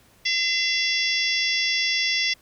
harmonic tone, 681 Hz, F5, 44 cents flat, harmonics 3 / 4 / 5 / 6 / 7 / 8 / 9, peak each -25 / -29 / -27 / -39 / -28 / -28 / -36 dBFS, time 0.25-2.34 s, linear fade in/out 10 ms, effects pink hiss -57 dBFS RMS until 2.41 s

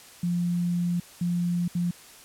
sine tone bursts at uneven times, 174.61 Hz, F3, in tune, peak -23 dBFS, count 3, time 0.23-1 / 1.21-1.68 / 1.75-1.91 s, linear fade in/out 5 ms, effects white hiss -49 dBFS RMS until 2.24 s + low-pass 12000 Hz 12 dB/octave

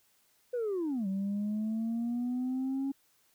sine linear two-way sweep, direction down then up, 505 to 190.4 to 275.5 Hz, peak -28 dBFS, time 0.53-2.92 s, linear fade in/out 10 ms, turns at 1.07 s, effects tanh soft clip ceiling -28 dBFS + white hiss -69 dBFS RMS until 3.34 s

